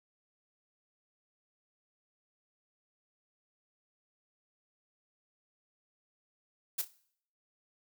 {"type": "noise with echo", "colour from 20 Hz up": "blue", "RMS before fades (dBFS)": -32, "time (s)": [6.78, 6.82], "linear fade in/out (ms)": 10, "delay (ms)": 31, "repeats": 3, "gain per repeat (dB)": -12, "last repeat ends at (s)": 6.913, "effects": ["noise-tail reverb RT60 0.6 s tail -19 dB re dry"]}